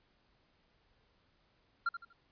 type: tone with echo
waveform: triangle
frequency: 1384 Hz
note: F6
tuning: 16 cents flat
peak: -27 dBFS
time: 1.86-1.89 s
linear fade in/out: 5 ms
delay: 80 ms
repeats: 3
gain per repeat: -10 dB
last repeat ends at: 2.13 s
effects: pink hiss -72 dBFS RMS until 2.31 s + resampled to 11025 Hz